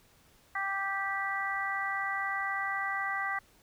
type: harmonic tone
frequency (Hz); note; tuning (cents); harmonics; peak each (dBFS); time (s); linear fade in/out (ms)
392; G4; 0; 2 / 3 / 4 / 5; -37 / -36 / -37 / -34; 0.55-3.39; 5
effects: pink hiss -63 dBFS RMS until 3.62 s